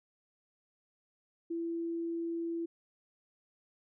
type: tone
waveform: sine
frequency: 334.9 Hz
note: E4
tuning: 27 cents sharp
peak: -33 dBFS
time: 1.5-2.66 s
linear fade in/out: 10 ms
effects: none